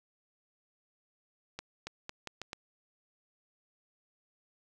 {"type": "accelerating click train", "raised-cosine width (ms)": 0.2, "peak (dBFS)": -22, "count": 6, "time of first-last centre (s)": [1.59, 2.531], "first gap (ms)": 280, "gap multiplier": 0.8, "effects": []}